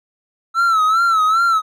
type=tone with vibrato; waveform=triangle; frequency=1318.5 Hz; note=E6; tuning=in tune; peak=-10 dBFS; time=0.54-1.62 s; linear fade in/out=50 ms; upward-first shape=sine; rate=2.5 Hz; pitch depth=87 cents each way; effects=none